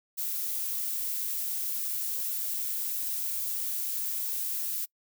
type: noise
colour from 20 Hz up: violet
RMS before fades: -32 dBFS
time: 0.17-4.86 s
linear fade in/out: 20 ms
effects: noise-tail reverb RT60 0.1 s tail -25 dB re dry